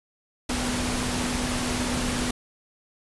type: tone in noise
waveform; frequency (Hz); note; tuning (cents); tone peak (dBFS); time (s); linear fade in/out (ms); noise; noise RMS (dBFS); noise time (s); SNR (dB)
sine; 246.9; B3; 0; -29; 0.49-2.31; 5; pink; -28; 0.49-2.31; -4
effects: resampled to 24000 Hz